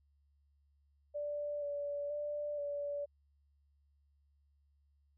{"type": "tone with pitch steps", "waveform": "sine", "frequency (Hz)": [586, 576, 589, 576], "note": ["D5", "D5", "D5", "D5"], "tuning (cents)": [-4, -34, 5, -34], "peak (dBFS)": -36, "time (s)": [1.14, 3.06], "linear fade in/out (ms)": 20, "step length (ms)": 480, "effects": ["added 71 Hz sine -69 dBFS peak until 5.17 s"]}